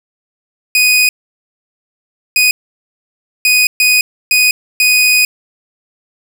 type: tone bursts at uneven times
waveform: sawtooth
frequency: 2489 Hz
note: D#7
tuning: in tune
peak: -4 dBFS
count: 6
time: 0.75-1.09 / 2.36-2.51 / 3.45-3.67 / 3.8-4.01 / 4.31-4.51 / 4.8-5.25 s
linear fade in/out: 2 ms
effects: none